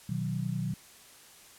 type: chord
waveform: sine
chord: B major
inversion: none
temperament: equal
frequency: 123.47 / 155.56 / 185 Hz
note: B2 / D#3 / F#3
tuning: 0 / 0 / 0 cents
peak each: -34 dBFS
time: 0.09-0.74 s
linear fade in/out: 5 ms
effects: white hiss -54 dBFS RMS until 1.58 s + low-pass 12000 Hz 12 dB/octave